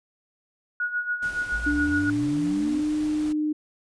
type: tone with tremolo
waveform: sine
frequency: 1454 Hz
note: F#6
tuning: 31 cents flat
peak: -22 dBFS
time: 0.8-2.1 s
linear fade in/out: 2 ms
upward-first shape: sine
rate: 7.1 Hz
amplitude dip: 70%
type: noise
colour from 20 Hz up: pink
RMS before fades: -42 dBFS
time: 1.22-3.33 s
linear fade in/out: 10 ms
type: exponential sweep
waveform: sine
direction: up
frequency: 49.17 to 269.8 Hz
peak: -30 dBFS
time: 1.52-2.8 s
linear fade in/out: 0 ms
type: tone with pitch glide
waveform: sine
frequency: 293.7 to 303.7 Hz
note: D4 to D#4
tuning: 0 to -42 cents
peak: -22 dBFS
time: 1.66-3.53 s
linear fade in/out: 10 ms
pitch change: +58 cents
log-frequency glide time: 2.49-2.94 s
effects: resampled to 22050 Hz